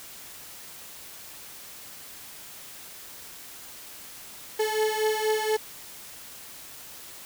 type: beating tone pair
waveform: 35% pulse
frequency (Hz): 431 / 435.2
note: A4 / A4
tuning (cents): -36 / -19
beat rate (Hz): 4.2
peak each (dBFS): -24 / -26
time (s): 4.59-5.57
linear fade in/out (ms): 10
effects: white hiss -44 dBFS RMS until 7.25 s